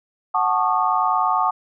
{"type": "chord", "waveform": "sine", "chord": "D# half-diminished seventh", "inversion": "first", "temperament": "equal with one note detuned", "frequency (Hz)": [740, 880, 1108.7, 1217.5], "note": ["F#5", "A5", "C#6", "D#6"], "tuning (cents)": [0, 0, 0, -38], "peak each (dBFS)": -22, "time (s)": [0.34, 1.51], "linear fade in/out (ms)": 10, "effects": []}